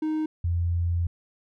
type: tone pair in turn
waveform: triangle / sine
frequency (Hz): 311.1 / 85.97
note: D#4 / F2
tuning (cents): 0 / -27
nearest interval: octave + minor seventh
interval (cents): 2227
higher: first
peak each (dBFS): -22 / -22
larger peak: neither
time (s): 0.02-0.26 / 0.44-1.07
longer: second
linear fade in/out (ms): 5
effects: none